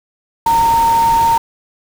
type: tone in noise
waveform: sine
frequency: 919 Hz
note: A#5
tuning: 25 cents flat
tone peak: -9 dBFS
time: 0.46-1.38 s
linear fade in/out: 5 ms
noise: pink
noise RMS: -25 dBFS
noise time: 0.46-1.38 s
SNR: +13 dB
effects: none